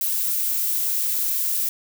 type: noise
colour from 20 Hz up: violet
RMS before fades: -23 dBFS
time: 0.01-1.69 s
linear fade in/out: 2 ms
effects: none